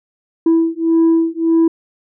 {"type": "beating tone pair", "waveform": "sine", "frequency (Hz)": [328.1, 329.8], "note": ["E4", "E4"], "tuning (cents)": [-8, 1], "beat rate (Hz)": 1.7, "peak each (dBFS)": -12, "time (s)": [0.46, 1.68], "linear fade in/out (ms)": 5, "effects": ["tanh soft clip ceiling -7 dBFS"]}